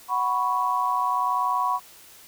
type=chord; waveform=sine; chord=F# suspended fourth; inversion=none; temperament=equal; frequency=740 / 987.8 / 1108.7 Hz; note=F#5 / B5 / C#6; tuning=0 / 0 / 0 cents; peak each=-29 / -24 / -25 dBFS; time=0.08-1.8 s; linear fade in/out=50 ms; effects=white hiss -49 dBFS RMS until 2.27 s